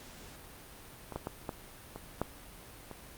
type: clicks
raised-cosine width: 1 ms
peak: -26 / -21 / -21 / -21 / -26 / -16 / -29 dBFS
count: 7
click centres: 1.123 / 1.16 / 1.271 / 1.492 / 1.96 / 2.216 / 2.913 s
effects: pink hiss -51 dBFS RMS until 3.17 s + Opus 48 kbps